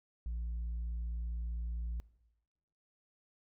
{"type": "tone", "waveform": "sine", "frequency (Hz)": 57.7, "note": "A#1", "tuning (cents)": -17, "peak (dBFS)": -33, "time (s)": [0.26, 2], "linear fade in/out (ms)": 0, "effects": ["noise-tail reverb RT60 1.0 s tail -22 dB re dry", "tanh soft clip ceiling -34 dBFS"]}